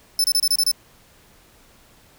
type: tone bursts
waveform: sawtooth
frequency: 5274 Hz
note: E8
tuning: in tune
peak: -13 dBFS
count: 7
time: 0.19-0.715 s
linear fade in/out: 2 ms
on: 51 ms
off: 28 ms
effects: pink hiss -53 dBFS RMS until 2.18 s